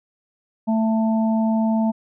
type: harmonic tone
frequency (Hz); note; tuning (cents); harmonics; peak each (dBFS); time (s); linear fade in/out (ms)
221.9; A3; +15; 1 / 3 / 4; -17 / -27 / -29; 0.67-1.92; 20
effects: none